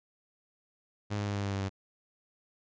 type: tone with pitch steps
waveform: sawtooth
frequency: 103.83 / 102.7 / 101.58 / 100.47 / 99.37 / 98.29 / 97.21 Hz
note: G#2 / G#2 / G#2 / G2 / G2 / G2 / G2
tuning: 0 / -19 / -38 / +43 / +24 / +5 / -14 cents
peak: -27 dBFS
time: 1.1-1.695 s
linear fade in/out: 20 ms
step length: 85 ms
effects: resampled to 16000 Hz